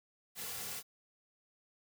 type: noise with comb filter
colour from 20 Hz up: white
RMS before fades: -42 dBFS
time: 0.35-0.83 s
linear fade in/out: 50 ms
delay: 3.2 ms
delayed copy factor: -0.75
effects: none